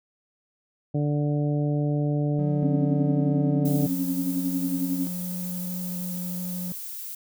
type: harmonic tone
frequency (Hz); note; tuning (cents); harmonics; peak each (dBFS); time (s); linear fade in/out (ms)
146.83; D3; 0; 1 / 2 / 3 / 4 / 5; -23 / -28 / -34 / -34 / -41; 0.94-3.87; 10
type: tone with vibrato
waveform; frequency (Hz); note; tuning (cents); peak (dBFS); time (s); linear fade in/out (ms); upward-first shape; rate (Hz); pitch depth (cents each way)
triangle; 180; F#3; -47; -28; 2.39-6.72; 0; sine; 13; 13
type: tone with tremolo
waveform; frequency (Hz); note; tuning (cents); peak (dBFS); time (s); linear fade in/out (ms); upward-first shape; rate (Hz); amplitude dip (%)
sine; 270.8; C#4; -40; -22; 2.63-5.07; 0; sine; 11; 65
type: noise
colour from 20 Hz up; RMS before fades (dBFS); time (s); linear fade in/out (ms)
violet; -36; 3.65-7.15; 5
effects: none